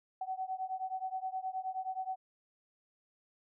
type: beating tone pair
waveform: sine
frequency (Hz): 750 / 759.5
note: F#5 / F#5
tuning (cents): +23 / +45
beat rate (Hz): 9.5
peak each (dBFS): -38 / -39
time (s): 0.21-2.16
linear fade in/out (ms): 5
effects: none